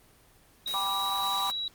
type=tone with pitch glide; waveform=sine; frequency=3821 to 3892 Hz; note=A#7 to B7; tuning=+42 to -26 cents; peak=-30 dBFS; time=0.66-1.68 s; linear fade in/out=2 ms; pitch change=+32 cents; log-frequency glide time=0.78-1.21 s
type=noise; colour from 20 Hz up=white; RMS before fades=-40 dBFS; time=0.67-1.51 s; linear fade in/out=5 ms
type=chord; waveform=sine; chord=G major; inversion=none; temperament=just; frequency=784 / 980 / 1176 Hz; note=G5 / B5 / D6; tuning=0 / -14 / +2 cents; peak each=-34 / -33 / -32 dBFS; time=0.74-1.5 s; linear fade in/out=0 ms
effects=pink hiss -59 dBFS RMS until 1.74 s + Opus 24 kbps